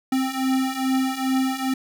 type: beating tone pair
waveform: square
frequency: 261.2 / 263.6 Hz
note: C4 / C4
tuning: -3 / +13 cents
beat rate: 2.4 Hz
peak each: -26 / -23 dBFS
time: 0.12-1.74 s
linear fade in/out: 5 ms
effects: none